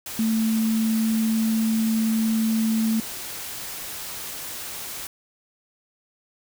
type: tone in noise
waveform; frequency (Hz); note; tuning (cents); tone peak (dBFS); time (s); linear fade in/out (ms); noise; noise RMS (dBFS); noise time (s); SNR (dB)
sine; 222.4; A3; +19; -19; 0.19-3; 2; white; -34; 0.06-5.07; +12
effects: none